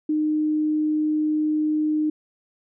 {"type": "tone", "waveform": "sine", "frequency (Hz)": 306.2, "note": "D#4", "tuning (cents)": -28, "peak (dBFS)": -19, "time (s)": [0.09, 2.1], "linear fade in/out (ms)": 5, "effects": []}